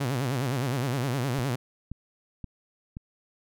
sawtooth tone with vibrato, 130 Hz, C3, 11 cents flat, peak -22 dBFS, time 0-1.56 s, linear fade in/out 10 ms, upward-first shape sine, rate 9.7 Hz, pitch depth 170 cents each way
click train, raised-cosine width 5 ms, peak -24 dBFS, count 4, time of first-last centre 1.39-2.969 s, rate 1.9 Hz
effects none

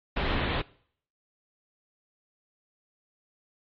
pink low-pass noise, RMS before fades -28 dBFS, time 0.16-0.62 s, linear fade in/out 10 ms, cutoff 3800 Hz, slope 48 dB/octave, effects noise-tail reverb RT60 0.6 s tail -22 dB re dry + MP3 32 kbps

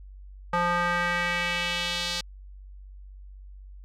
square tone with band-pass filter sweep, 174.61 Hz, F3, in tune, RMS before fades -27 dBFS, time 0.53-2.21 s, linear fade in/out 5 ms, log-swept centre 1100 to 4400 Hz, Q 1.9, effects added 48 Hz sine -42 dBFS peak until 3.84 s

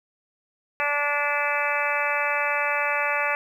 harmonic tone, 290.3 Hz, D4, 20 cents flat, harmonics 2 / 3 / 4 / 5 / 6 / 7 / 8 / 9, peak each -30 / -30 / -30 / -30 / -30 / -30 / -30 / -30 dBFS, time 0.8-3.35 s, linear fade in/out 0 ms, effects 9-bit

